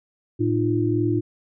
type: tone cluster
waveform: sine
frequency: 112.5 / 304.5 / 347.6 Hz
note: A2 / D#4 / F4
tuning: +39 / -37 / -8 cents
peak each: -23 dBFS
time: 0.39-1.21 s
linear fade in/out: 20 ms
effects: none